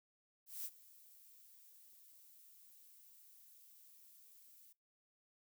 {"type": "noise with ADSR envelope", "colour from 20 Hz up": "violet", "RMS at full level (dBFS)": -43, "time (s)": [0.46, 4.73], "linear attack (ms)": 190, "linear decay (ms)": 48, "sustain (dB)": -20, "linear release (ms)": 11, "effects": ["noise-tail reverb RT60 0.2 s tail -22 dB re dry"]}